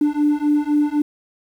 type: beating tone pair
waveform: triangle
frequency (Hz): 293.7 / 297.6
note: D4 / D4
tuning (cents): 0 / +23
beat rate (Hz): 3.9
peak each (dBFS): -15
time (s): 0.01-1.02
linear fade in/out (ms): 5
effects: tanh soft clip ceiling -10 dBFS + 8-bit